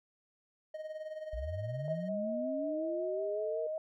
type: tone with tremolo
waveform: triangle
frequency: 622.3 Hz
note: D#5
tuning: in tune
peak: -35 dBFS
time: 0.74-2.09 s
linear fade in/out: 5 ms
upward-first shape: sine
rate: 19 Hz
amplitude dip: 65%
type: linear sweep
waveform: sine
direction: up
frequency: 52.9 to 473.5 Hz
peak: -36 dBFS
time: 1.33-3.67 s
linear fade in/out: 5 ms
type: tone with vibrato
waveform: sine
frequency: 627 Hz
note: D#5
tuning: 13 cents sharp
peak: -34 dBFS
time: 1.88-3.78 s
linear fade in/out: 2 ms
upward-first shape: sine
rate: 5.4 Hz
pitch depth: 26 cents each way
effects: none